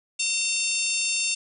harmonic tone with a mistuned harmonic, 900 Hz, A5, 39 cents sharp, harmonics 3 / 4 / 5 / 6 / 7 / 8 / 9 / 10, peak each -27 / -33 / -34 / -33 / -33 / -32 / -31 / -34 dBFS, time 0.19-1.35 s, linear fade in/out 10 ms, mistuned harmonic 3, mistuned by +17 cents, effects none

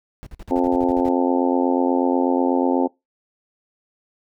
brown noise bursts, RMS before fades -35 dBFS, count 11, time 0.23-1.085 s, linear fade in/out 0 ms, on 35 ms, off 47 ms
harmonic tone, 88.2 Hz, F2, 18 cents sharp, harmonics 3 / 4 / 5 / 6 / 7 / 8 / 9 / 10, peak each -19 / -23 / -26 / -25 / -33 / -30 / -28 / -27 dBFS, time 0.5-2.88 s, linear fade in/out 20 ms
effects noise-tail reverb RT60 0.2 s tail -23 dB re dry

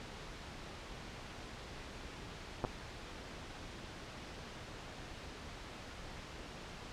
clicks, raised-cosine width 1 ms, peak -21 dBFS, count 2, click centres 2.641 / 2.649 s, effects pink hiss -48 dBFS RMS until 6.92 s + low-pass 5000 Hz 12 dB/octave

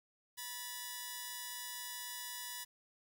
5% pulse tone pair together, 977 / 1740.8 Hz, B5 / A6, -19 / -19 cents, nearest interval minor seventh, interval 1000 cents, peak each -33 / -35 dBFS, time 0.37-2.65 s, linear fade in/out 20 ms, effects 11-bit

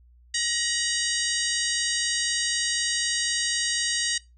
harmonic tone with a mistuned harmonic, 944 Hz, A#5, 22 cents sharp, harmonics 2 / 3 / 4 / 5 / 6 / 7 / 8 / 9, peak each -31 / -33 / -32 / -31 / -35 / -31 / -37 / -33 dBFS, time 0.34-4.18 s, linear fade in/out 5 ms, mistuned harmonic 3, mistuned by +66 cents, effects noise-tail reverb RT60 0.2 s tail -19 dB re dry + added 60 Hz sine -52 dBFS peak until 4.37 s

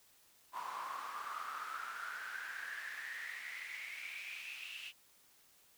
brown noise with high-pass filter sweep, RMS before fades -45 dBFS, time 0.52-4.93 s, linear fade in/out 50 ms, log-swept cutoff 990 to 2800 Hz, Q 9.8, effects white hiss -67 dBFS RMS until 5.77 s

